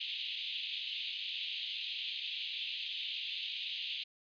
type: band-pass noise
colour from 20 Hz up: pink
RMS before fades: -40 dBFS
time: 0-4.04 s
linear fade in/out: 10 ms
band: 2700 to 3900 Hz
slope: 48 dB/octave
effects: resampled to 11025 Hz